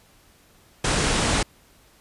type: low-pass noise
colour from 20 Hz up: pink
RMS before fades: -22 dBFS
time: 0.84-1.43 s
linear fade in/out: 5 ms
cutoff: 9800 Hz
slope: 96 dB/octave
effects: pink hiss -56 dBFS RMS until 2 s + resampled to 32000 Hz